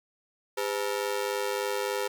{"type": "ring-modulated tone", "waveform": "sawtooth", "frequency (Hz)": 455.4, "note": "A#4", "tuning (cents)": -40, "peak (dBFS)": -21, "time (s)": [0.57, 2.08], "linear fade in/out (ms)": 10, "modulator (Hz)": 51.7, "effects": []}